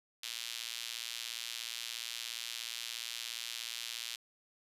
sawtooth tone with high-pass filter, 117 Hz, A#2, 7 cents sharp, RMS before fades -42 dBFS, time 0.23-4.16 s, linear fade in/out 5 ms, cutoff 3400 Hz, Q 1.7, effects resampled to 32000 Hz

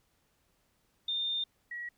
sine tone pair in turn, 3619 / 1917.1 Hz, A7 / A#6, +48 / +48 cents, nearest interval major seventh, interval 1100 cents, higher first, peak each -30 / -37 dBFS, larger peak first, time 1.08-1.44 / 1.71-1.89 s, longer first, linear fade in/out 5 ms, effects pink hiss -73 dBFS RMS until 1.97 s

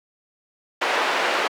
pink band-pass noise, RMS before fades -22 dBFS, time 0.81-1.48 s, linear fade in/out 10 ms, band 510 to 2700 Hz, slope 12 dB/octave, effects high-pass 300 Hz 12 dB/octave

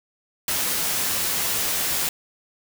white noise with comb filter, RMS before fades -24 dBFS, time 0.48-2.09 s, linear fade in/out 2 ms, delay 12 ms, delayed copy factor +0.5, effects none

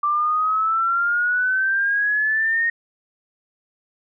sine exponential sweep, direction up, 1172 to 1863 Hz, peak -17 dBFS, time 0.03-2.7 s, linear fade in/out 5 ms, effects none

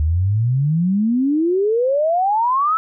sine exponential sweep, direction up, 73.5 to 1329 Hz, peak -14 dBFS, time 0-2.77 s, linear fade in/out 0 ms, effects none

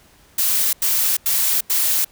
blue noise bursts, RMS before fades -18 dBFS, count 4, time 0.38-2.047 s, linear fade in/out 5 ms, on 350 ms, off 89 ms, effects pink hiss -52 dBFS RMS until 2.11 s

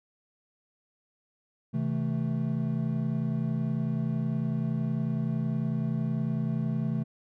triangle chord, A minor, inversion first, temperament equal with one note detuned, 130.81 / 161.61 / 220 Hz, C3 / E3 / A3, 0 / -34 / 0 cents, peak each -29 dBFS, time 1.73-7.04 s, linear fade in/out 20 ms, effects none

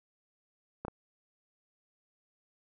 clicks, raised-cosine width 1 ms, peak -23 dBFS, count 2, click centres 0.85 / 0.882 s, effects none

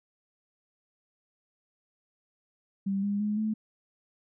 sine tone with pitch steps, 196 / 202.7 / 209.6 / 216.7 Hz, G3 / G#3 / G#3 / A3, 0 / -42 / +16 / -26 cents, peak -26 dBFS, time 2.86-3.54 s, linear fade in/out 10 ms, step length 170 ms, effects none

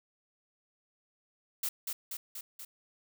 blue noise with echo, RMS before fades -33 dBFS, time 1.63-1.69 s, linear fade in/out 5 ms, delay 240 ms, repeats 4, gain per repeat -3 dB, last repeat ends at 2.65 s, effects none

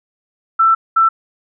sine tone bursts at uneven times, 1333 Hz, E6, 19 cents sharp, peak -8 dBFS, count 2, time 0.59-0.75 / 0.96-1.09 s, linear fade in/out 10 ms, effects none

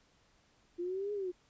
sine exponential two-way sweep, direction up then down, 342.8 to 419.4 to 350.7 Hz, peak -34 dBFS, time 0.78-1.32 s, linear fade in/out 20 ms, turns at 1.13 s, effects pink hiss -69 dBFS RMS until 1.49 s + resampled to 16000 Hz

